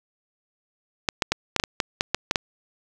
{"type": "clicks", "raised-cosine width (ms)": 0.2, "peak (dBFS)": -3, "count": 11, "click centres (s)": [1.088, 1.222, 1.32, 1.563, 1.599, 1.638, 1.802, 2.009, 2.146, 2.311, 2.358], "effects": ["7-bit"]}